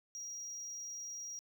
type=tone; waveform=sine; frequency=5710 Hz; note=F8; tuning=37 cents sharp; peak=-39 dBFS; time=0.15-1.39 s; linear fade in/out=0 ms; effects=tanh soft clip ceiling -41 dBFS + 12-bit